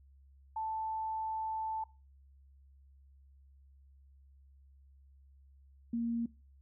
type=tone pair in turn; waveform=sine; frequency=880 / 233.1 Hz; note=A5 / A#3; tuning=0 / 0 cents; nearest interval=octave + major seventh; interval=2300 cents; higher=first; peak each=-34 / -31 dBFS; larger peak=second; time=0.56-1.84 / 5.93-6.26 s; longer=first; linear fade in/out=5 ms; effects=noise-tail reverb RT60 0.3 s tail -20 dB re dry + added 68 Hz sine -58 dBFS peak until 6.61 s